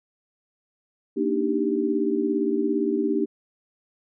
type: chord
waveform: sine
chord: Eb major seventh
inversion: second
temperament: equal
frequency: 233.1 / 293.7 / 311.1 / 392 Hz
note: Bb3 / D4 / Eb4 / G4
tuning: 0 / 0 / 0 / 0 cents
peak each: -28 / -26 / -27 / -25 dBFS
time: 1.16-3.26 s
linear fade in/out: 20 ms
effects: none